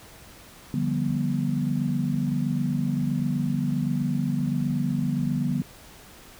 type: chord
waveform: sine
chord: G dominant seventh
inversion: second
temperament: equal with one note detuned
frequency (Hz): 146.83 / 174.61 / 196 / 242.3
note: D3 / F3 / G3 / B3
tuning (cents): 0 / 0 / 0 / -33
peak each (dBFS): -27 / -30 / -30 / -27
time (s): 0.74-5.62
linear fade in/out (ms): 2
effects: pink hiss -48 dBFS RMS until 6.39 s